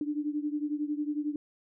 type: beating tone pair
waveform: sine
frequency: 293.7 / 304.7 Hz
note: D4 / D#4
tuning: 0 / -36 cents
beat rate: 11 Hz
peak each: -31 / -34 dBFS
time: 0.01-1.36 s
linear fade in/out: 2 ms
effects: none